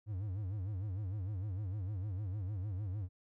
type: tone with vibrato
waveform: triangle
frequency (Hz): 98.5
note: G2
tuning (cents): +9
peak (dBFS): -34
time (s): 0.06-3.09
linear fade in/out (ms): 50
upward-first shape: sine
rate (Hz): 6.6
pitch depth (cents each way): 170
effects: none